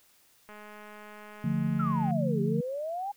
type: click train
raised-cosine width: 0.5 ms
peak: -33 dBFS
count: 341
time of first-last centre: 0.49-2.109 s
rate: 210 Hz
type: chord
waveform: sine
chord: D minor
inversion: none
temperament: equal with one note detuned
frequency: 146.83 / 174.61 / 222.7 Hz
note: D3 / F3 / A3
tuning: 0 / 0 / +21 cents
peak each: -30 dBFS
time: 1.44-2.61 s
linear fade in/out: 5 ms
type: exponential two-way sweep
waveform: sine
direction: down then up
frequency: 1396.9 to 392.8 to 829 Hz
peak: -31 dBFS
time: 1.79-3.12 s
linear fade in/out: 10 ms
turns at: 2.41 s
effects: white hiss -63 dBFS RMS until 3.16 s